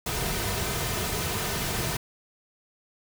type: noise with comb filter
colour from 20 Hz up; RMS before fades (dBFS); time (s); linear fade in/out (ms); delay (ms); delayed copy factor
pink; -29; 0.06-1.97; 5; 3.6; -0.55
effects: none